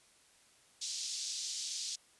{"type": "band-pass noise", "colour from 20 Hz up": "pink", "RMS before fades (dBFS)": -40, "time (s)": [0.81, 1.96], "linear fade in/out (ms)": 10, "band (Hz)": [4200, 7100], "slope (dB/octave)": 24, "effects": ["white hiss -65 dBFS RMS until 2.19 s", "resampled to 24000 Hz"]}